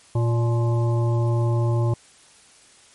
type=harmonic tone with a mistuned harmonic; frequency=116.8 Hz; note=A#2; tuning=4 cents sharp; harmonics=1 / 3 / 5 / 7 / 9; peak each=-18 / -28 / -32 / -35 / -37 dBFS; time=0.15-1.94 s; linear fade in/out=5 ms; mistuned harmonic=7; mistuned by=+78 cents; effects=white hiss -52 dBFS RMS until 2.94 s + MP3 48 kbps